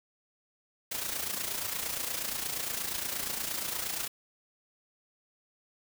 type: noise with amplitude modulation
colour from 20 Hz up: white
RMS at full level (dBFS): -32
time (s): 0.91-4.08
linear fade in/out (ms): 10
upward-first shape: sine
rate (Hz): 28.5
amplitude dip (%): 60
effects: none